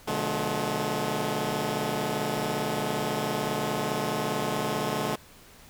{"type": "chord", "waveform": "10% pulse", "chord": "B diminished seventh", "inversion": "none", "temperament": "just", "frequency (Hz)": [123.47, 148.16, 177.8, 213.4], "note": ["B2", "D3", "F3", "Ab3"], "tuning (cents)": [0, 16, 31, 47], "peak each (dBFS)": [-27, -24, -28, -22], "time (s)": [0.07, 5.16], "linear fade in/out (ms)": 10, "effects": ["pink hiss -52 dBFS RMS until 5.69 s"]}